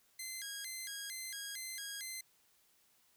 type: tone with vibrato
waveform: 10% pulse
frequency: 1840 Hz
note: A#6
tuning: 23 cents flat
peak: -33 dBFS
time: 0.19-2.21 s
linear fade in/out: 5 ms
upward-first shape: square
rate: 2.2 Hz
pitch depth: 200 cents each way
effects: white hiss -71 dBFS RMS until 3.16 s